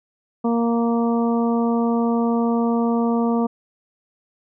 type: harmonic tone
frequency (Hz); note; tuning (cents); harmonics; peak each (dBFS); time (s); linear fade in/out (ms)
233.1; A#3; 0; 1 / 2 / 3 / 4 / 5; -18 / -24 / -28 / -30 / -32; 0.44-3.47; 10
effects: none